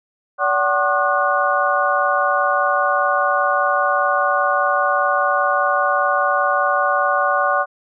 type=tone cluster; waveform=sine; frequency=576 / 753 / 1081 / 1206 / 1463 Hz; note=D5 / F#5 / C#6 / D6 / F#6; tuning=-34 / +30 / -44 / +46 / -20 cents; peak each=-21 dBFS; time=0.38-7.66 s; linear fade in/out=50 ms; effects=none